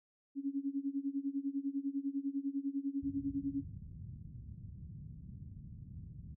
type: tone with tremolo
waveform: sine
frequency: 277.2 Hz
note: C#4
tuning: in tune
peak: -31 dBFS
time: 0.35-3.65 s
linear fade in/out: 50 ms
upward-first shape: sine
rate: 10 Hz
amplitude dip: 90%
type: low-pass noise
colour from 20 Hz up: pink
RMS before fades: -44 dBFS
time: 3.02-6.35 s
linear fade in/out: 10 ms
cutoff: 160 Hz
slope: 24 dB/octave
effects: high-pass 80 Hz 12 dB/octave